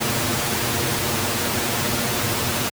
pink noise with comb filter, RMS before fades -22 dBFS, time 0-2.7 s, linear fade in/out 20 ms, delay 8.5 ms, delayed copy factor +0.7, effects high-pass 80 Hz 12 dB/octave

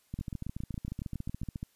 two click trains, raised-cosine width 5 ms, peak -24 / -24 dBFS, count 10 / 22, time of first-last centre 0.19-1.433 / 0.14-1.629 s, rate 7.24 / 14.1 Hz, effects white hiss -69 dBFS RMS until 1.75 s + resampled to 32000 Hz

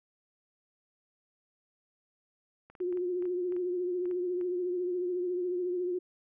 clicks, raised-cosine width 0.5 ms, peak -38 dBFS, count 12, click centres 2.7 / 2.752 / 2.803 / 2.926 / 2.973 / 3.224 / 3.255 / 3.523 / 3.565 / 4.056 / 4.112 / 4.412 s
sine tone with vibrato, 358.7 Hz, F4, 46 cents sharp, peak -29 dBFS, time 2.8-5.99 s, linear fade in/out 10 ms, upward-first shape triangle, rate 14 Hz, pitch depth 51 cents each way
effects none

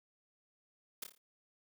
white noise with echo, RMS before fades -41 dBFS, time 1.02-1.04 s, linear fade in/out 5 ms, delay 28 ms, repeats 5, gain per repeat -6 dB, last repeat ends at 1.18 s, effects none

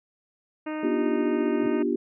harmonic tone, 308.5 Hz, D#4, 15 cents flat, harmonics 1 / 2 / 3 / 4 / 5 / 6 / 7 / 8 / 9, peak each -30 / -36 / -40 / -42 / -44 / -46 / -47 / -48 / -49 dBFS, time 0.66-1.83 s, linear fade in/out 10 ms
sine chord, G dominant seventh, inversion first, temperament equal with one note detuned, 241.7 / 293.7 / 349.2 / 392 Hz, B3 / D4 / F4 / G4, -37 / 0 / 0 / 0 cents, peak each -28 dBFS, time 0.83-1.96 s, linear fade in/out 5 ms
triangle tone with exponential growth, 130 Hz, C3, 11 cents flat, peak -36 dBFS, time 1.53-1.67 s, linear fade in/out 5 ms, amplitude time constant 30 ms
effects none

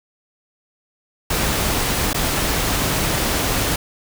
pink noise with dropouts, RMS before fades -20 dBFS, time 1.3-3.76 s, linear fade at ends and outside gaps 5 ms, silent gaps 2.132-2.144 s, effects none

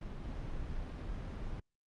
brown noise with level steps, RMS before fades -42 / -40 dBFS, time 0.01-1.6 s, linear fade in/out 5 ms, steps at 0.24 s, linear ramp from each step 2 ms, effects low-pass 5000 Hz 12 dB/octave + Opus 32 kbps

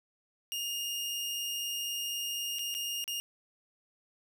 sawtooth tone with dropouts, 2836 Hz, F7, 26 cents sharp, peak -30 dBFS, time 0.52-3.2 s, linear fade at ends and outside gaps 0 ms, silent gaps 2.586-2.592 / 2.742-2.749 / 3.041-3.078 s, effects none

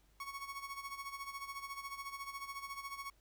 30% pulse tone with tremolo, 1108.7 Hz, C#6, in tune, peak -38 dBFS, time 0.2-3.1 s, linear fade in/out 2 ms, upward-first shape sine, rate 14 Hz, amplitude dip 70%, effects added 50 Hz sine -67 dBFS peak until 3.2 s + pink hiss -73 dBFS RMS until 3.2 s

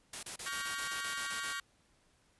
white noise bursts, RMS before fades -42 dBFS, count 11, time 0.13-1.53 s, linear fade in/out 5 ms, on 100 ms, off 30 ms
sawtooth chord, G half-diminished seventh, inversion second, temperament just, 1128.9 / 1411.2 / 1568 / 1881.6 Hz, Db6 / F6 / G6 / Bb6, +31 / +18 / 0 / +16 cents, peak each -39 dBFS, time 0.46-1.6 s, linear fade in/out 2 ms
effects pink hiss -70 dBFS RMS until 2.39 s + resampled to 24000 Hz

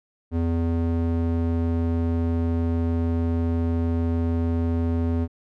square tone with band-pass filter, 83.2 Hz, E2, 17 cents sharp, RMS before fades -23 dBFS, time 0.31-5.28 s, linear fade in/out 50 ms, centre 210 Hz, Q 0.89, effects none

